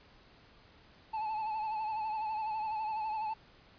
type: tone with vibrato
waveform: triangle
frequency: 867 Hz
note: A5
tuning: 26 cents flat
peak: -31 dBFS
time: 1.13-3.34 s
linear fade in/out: 10 ms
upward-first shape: sine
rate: 12 Hz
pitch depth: 48 cents each way
effects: pink hiss -60 dBFS RMS until 3.78 s + resampled to 11025 Hz